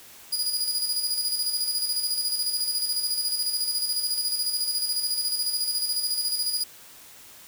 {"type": "tone with tremolo", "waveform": "sawtooth", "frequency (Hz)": 4896, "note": "D#8", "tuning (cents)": -29, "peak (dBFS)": -20, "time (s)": [0.32, 6.64], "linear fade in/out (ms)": 10, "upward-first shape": "square", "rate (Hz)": 14, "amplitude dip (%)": 45, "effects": ["white hiss -48 dBFS RMS until 7.47 s"]}